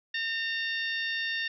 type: harmonic tone with a mistuned harmonic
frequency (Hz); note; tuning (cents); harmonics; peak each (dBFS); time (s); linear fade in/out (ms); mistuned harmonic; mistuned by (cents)
910; A#5; -42; 2 / 3 / 4 / 5 / 6; -31 / -36 / -36 / -43 / -44; 0.14-1.48; 5; 3; +24
effects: none